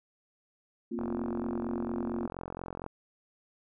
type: chord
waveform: sine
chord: Bb suspended second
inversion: none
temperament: just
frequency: 233.1 / 262.2 / 349.6 Hz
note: Bb3 / C4 / F4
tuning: 0 / +4 / +2 cents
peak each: -34 / -39 / -37 dBFS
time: 0.91-2.27 s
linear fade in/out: 10 ms
type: click train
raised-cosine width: 1 ms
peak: -24 dBFS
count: 84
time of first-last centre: 0.99-2.864 s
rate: 44.3 Hz
effects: none